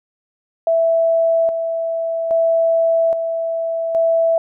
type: tone with tremolo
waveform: sine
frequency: 660 Hz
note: E5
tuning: 2 cents sharp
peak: -12 dBFS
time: 0.67-4.38 s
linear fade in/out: 2 ms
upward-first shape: square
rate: 0.61 Hz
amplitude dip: 50%
effects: none